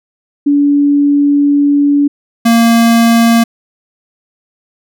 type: tone pair in turn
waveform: sine / square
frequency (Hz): 286.7 / 231.2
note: D4 / A#3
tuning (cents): -42 / -14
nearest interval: major third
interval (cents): 372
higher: first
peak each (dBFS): -6 / -6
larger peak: neither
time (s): 0.46-2.08 / 2.45-3.44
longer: first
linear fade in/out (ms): 10
effects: none